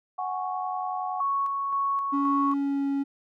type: chord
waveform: sine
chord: F# suspended second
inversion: none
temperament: equal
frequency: 740 / 830.6 / 1108.7 Hz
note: F#5 / G#5 / C#6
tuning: 0 / 0 / 0 cents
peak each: -30 / -35 / -33 dBFS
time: 0.18-1.21 s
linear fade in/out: 10 ms
type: tone with tremolo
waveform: sine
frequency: 1108.7 Hz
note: C#6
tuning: in tune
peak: -23 dBFS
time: 1.2-2.54 s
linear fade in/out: 5 ms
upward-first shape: square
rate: 1.9 Hz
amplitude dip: 30%
type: tone with pitch glide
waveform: triangle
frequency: 281.4 to 277.8 Hz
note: C#4 to C#4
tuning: +26 to +4 cents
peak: -22 dBFS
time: 2.12-3.04 s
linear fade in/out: 20 ms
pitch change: -22 cents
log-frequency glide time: 2.4-2.88 s
effects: none